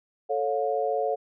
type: chord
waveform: sine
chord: A augmented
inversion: none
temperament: equal with one note detuned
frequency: 440 / 554.4 / 712.3 Hz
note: A4 / C#5 / E#5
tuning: 0 / 0 / +34 cents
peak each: -28 dBFS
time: 0.29-1.16 s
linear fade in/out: 20 ms
effects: none